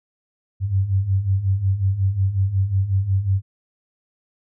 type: beating tone pair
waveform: sine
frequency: 93.2 / 98.7 Hz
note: F#2 / G2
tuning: +13 / +12 cents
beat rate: 5.5 Hz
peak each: -23 / -18 dBFS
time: 0.6-3.42 s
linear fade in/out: 50 ms
effects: none